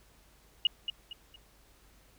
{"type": "tone with echo", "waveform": "sine", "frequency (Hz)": 2880, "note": "F#7", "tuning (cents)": -47, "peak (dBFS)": -21, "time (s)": [0.65, 0.67], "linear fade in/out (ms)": 2, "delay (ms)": 230, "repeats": 3, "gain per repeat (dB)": -9, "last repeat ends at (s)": 1.36, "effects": ["added 50 Hz sine -63 dBFS peak until 2.18 s", "pink hiss -63 dBFS RMS until 2.18 s"]}